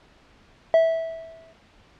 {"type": "tone with exponential decay", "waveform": "triangle", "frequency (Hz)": 654, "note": "E5", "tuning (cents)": -14, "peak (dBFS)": -10, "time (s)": [0.74, 1.53], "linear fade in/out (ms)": 1, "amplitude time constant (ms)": 170, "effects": ["pink hiss -55 dBFS RMS until 1.99 s", "low-pass 4000 Hz 12 dB/octave"]}